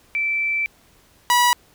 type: tone pair in turn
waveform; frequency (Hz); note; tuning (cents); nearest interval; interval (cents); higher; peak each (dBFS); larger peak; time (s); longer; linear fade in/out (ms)
sine / sawtooth; 2329 / 973; D7 / B5; -15 / -26; octave + minor third; 1511; first; -19 / -10; second; 0.15-0.66 / 1.3-1.53; first; 0
effects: pink hiss -55 dBFS RMS until 1.74 s